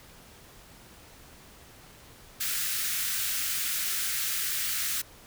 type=high-pass noise; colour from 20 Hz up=white; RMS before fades=-30 dBFS; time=2.4-5.02 s; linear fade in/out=10 ms; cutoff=1300 Hz; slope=48 dB/octave; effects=pink hiss -52 dBFS RMS until 5.26 s